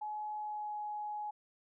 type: tone with pitch glide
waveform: sine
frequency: 847 to 839.7 Hz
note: G#5 to G#5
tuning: +34 to +19 cents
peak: -37 dBFS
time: 0.01-1.31 s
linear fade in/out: 10 ms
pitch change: -15 cents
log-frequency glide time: 0.35-0.76 s
effects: none